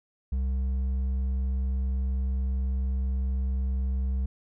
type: tone with hard clipping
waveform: sine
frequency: 65.41 Hz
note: C2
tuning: in tune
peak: -26 dBFS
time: 0.32-4.26 s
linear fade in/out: 5 ms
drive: 4 dB
effects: none